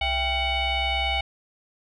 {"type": "tone with frequency modulation", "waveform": "sine", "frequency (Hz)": 1517, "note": "F#6", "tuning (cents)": 43, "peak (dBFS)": -21, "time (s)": [0.01, 1.21], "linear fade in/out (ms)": 5, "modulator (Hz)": 726, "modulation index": 2.5, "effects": ["tanh soft clip ceiling -17 dBFS"]}